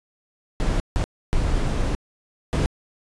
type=noise bursts at uneven times; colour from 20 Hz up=brown; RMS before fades=-21 dBFS; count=4; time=0.6-0.8 / 0.96-1.04 / 1.33-1.95 / 2.53-2.66 s; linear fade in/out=0 ms; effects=resampled to 22050 Hz